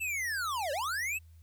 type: linear two-way sweep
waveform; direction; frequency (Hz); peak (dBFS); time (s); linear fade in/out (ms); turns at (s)
square; down then up; 2700 to 524 to 2700; -32; 0-1.19; 20; 0.72
effects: added 81 Hz sine -52 dBFS peak until 1.42 s + white hiss -72 dBFS RMS until 1.42 s